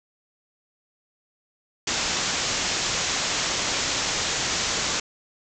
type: low-pass noise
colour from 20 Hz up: white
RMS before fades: -26 dBFS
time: 1.87-5 s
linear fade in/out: 5 ms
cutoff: 7400 Hz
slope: 96 dB/octave
effects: none